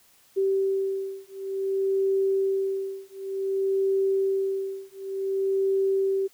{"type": "beating tone pair", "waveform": "sine", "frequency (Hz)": [387.6, 388.15], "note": ["G4", "G4"], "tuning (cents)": [-20, -17], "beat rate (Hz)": 0.55, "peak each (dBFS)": [-26, -26], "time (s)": [0.36, 6.28], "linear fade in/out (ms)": 20, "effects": ["white hiss -59 dBFS RMS until 6.33 s"]}